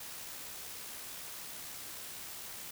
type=noise with amplitude modulation; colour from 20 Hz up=white; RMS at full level=-44 dBFS; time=0-2.71 s; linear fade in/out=5 ms; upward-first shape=sine; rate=66.6 Hz; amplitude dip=25%; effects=none

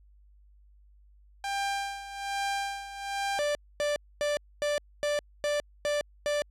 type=tone with tremolo; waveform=sawtooth; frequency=795 Hz; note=G5; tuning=24 cents sharp; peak=-24 dBFS; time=1.44-3.39 s; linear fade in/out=2 ms; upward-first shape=sine; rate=1.2 Hz; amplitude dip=75%
type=tone bursts; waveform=45% pulse; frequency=587.3 Hz; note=D5; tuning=in tune; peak=-26 dBFS; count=8; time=3.39-6.42 s; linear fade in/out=0 ms; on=160 ms; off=250 ms
effects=added 50 Hz sine -55 dBFS peak until 6.5 s + low-pass 9000 Hz 12 dB/octave

